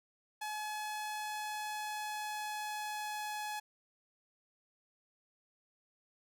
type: tone with pitch glide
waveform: sawtooth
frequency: 850 to 845.1 Hz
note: G#5 to G#5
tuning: +40 to +30 cents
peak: -34 dBFS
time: 0.41-3.6 s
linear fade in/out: 10 ms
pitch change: -10 cents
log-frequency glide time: 1.17-3.4 s
effects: none